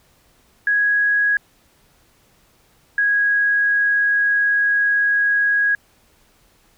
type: tone pair in turn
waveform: sine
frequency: 1661.2 / 1653 Hz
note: G#6 / G#6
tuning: 0 / -9 cents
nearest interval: unison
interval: 9 cents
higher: first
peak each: -14 / -14 dBFS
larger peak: neither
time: 0.67-1.37 / 2.98-5.75 s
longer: second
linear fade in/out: 2 ms
effects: pink hiss -57 dBFS RMS until 6.77 s